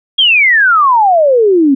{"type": "exponential sweep", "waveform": "sine", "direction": "down", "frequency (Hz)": [3322, 261.6], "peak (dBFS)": -5, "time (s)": [0.18, 1.75], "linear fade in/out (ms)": 10, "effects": []}